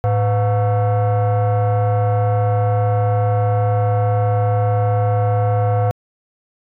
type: tone with frequency modulation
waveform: sine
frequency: 107.7 Hz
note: A2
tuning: 37 cents flat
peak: -11 dBFS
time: 0.04-5.91 s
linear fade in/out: 0 ms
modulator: 611 Hz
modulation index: 0.84
effects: tanh soft clip ceiling -12 dBFS